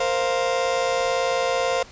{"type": "chord", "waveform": "35% pulse", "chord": "Bb suspended second", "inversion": "none", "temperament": "just", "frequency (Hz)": [466.2, 524.4, 699.2], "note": ["Bb4", "C5", "F5"], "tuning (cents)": [0, 4, 2], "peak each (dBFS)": [-26, -21, -24], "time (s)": [0, 1.83], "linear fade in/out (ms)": 5, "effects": ["pink hiss -45 dBFS RMS until 1.91 s", "resampled to 16000 Hz"]}